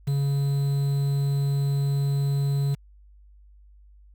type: tone with quantisation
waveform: triangle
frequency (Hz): 140.1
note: C#3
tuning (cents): +19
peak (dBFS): -19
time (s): 0.07-2.75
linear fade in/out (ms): 10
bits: 7
effects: added 50 Hz sine -49 dBFS peak until 4.14 s